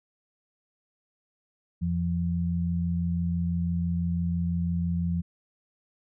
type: tone pair together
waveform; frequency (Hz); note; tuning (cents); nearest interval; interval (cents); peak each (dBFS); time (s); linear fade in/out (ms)
sine; 86 / 172; F2 / F3; -26 / -26; octave; 1200; -29 / -26; 1.81-5.22; 20
effects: none